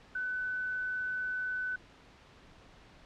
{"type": "tone", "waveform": "sine", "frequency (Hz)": 1504, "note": "F#6", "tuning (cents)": 28, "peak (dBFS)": -32, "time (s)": [0.15, 1.76], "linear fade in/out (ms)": 5, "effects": ["pink hiss -57 dBFS RMS until 3.05 s", "low-pass 4000 Hz 12 dB/octave"]}